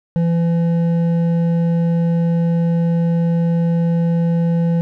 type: tone with hard clipping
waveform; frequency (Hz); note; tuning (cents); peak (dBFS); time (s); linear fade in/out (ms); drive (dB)
sine; 168.4; E3; +37; -15; 0.16-4.81; 0; 7
effects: none